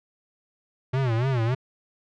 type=tone with vibrato; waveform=square; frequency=123.47 Hz; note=B2; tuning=in tune; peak=-22 dBFS; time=0.93-1.55 s; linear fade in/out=10 ms; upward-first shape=sine; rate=3.5 Hz; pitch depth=170 cents each way; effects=low-pass 3000 Hz 12 dB/octave